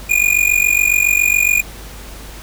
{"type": "tone with amplitude modulation", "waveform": "square", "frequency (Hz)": 2437, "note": "D#7", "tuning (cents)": -37, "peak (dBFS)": -8, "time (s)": [0.09, 1.62], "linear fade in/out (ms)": 20, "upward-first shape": "sine", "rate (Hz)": 47.2, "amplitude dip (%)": 90, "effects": ["added 50 Hz sine -33 dBFS peak until 2.42 s", "pink hiss -36 dBFS RMS until 2.42 s"]}